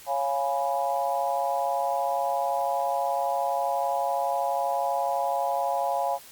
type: chord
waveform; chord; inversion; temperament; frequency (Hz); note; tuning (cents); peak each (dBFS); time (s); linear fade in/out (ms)
sine; C# dominant seventh; none; equal; 554.4 / 698.5 / 830.6 / 987.8; C#5 / E#5 / G#5 / B5; 0 / 0 / 0 / 0; -30 / -28 / -28 / -33; 0.06-6.19; 50
effects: white hiss -48 dBFS RMS until 6.31 s + Opus 48 kbps